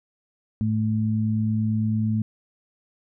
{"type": "tone pair together", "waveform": "sine", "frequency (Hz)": [108.9, 217.9], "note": ["A2", "A3"], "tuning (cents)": [-17, -17], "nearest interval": "octave", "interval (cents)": 1200, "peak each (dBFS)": -23, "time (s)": [0.61, 2.22], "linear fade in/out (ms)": 0, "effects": []}